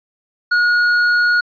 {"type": "tone with tanh clipping", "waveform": "sine", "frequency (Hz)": 1446, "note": "F#6", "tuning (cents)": -40, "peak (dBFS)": -13, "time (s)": [0.51, 1.41], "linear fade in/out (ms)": 10, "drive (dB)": 9, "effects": ["resampled to 11025 Hz"]}